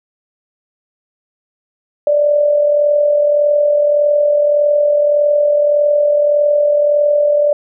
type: tone with amplitude modulation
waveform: sine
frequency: 587.3 Hz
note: D5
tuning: in tune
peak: -7 dBFS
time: 2.07-7.53 s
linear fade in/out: 2 ms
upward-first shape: sine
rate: 41.7 Hz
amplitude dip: 45%
effects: none